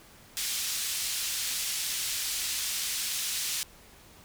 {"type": "band-pass noise", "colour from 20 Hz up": "pink", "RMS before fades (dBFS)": -32, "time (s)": [0.37, 3.63], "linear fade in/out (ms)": 0, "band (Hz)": [3500, 13000], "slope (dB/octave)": 12, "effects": ["pink hiss -54 dBFS RMS until 4.24 s"]}